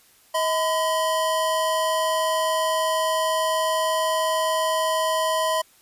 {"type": "tone pair together", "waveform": "square", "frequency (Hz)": [636.5, 1010], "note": ["D#5", "B5"], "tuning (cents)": [39, 39], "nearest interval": "minor sixth", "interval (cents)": 800, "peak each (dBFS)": -24, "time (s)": [0.34, 5.62], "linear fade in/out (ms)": 10, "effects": ["white hiss -56 dBFS RMS until 5.81 s", "resampled to 32000 Hz"]}